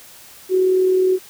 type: tone with amplitude modulation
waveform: sine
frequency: 372.6 Hz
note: F#4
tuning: 12 cents sharp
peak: -11 dBFS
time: 0.49-1.19 s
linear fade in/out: 50 ms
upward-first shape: sine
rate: 39.7 Hz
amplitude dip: 35%
effects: white hiss -43 dBFS RMS until 1.29 s